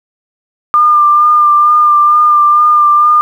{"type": "tone with vibrato", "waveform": "sine", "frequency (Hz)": 1199, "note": "D6", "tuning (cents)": 36, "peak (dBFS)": -4, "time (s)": [0.74, 3.21], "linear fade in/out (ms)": 0, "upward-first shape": "sine", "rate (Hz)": 2.2, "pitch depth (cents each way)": 21, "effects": ["7-bit"]}